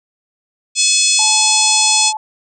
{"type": "harmonic tone", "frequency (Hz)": 855, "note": "A5", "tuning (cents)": -50, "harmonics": [3, 4, 5, 6, 7, 8, 9, 10], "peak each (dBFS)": [-19, -19, -19, -19, -19, -19, -19, -19], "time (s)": [0.75, 2.13], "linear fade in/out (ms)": 50}
{"type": "tone", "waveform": "sine", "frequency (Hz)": 865, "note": "A5", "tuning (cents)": -30, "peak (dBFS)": -19, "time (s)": [1.19, 2.17], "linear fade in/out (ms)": 2}
{"effects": []}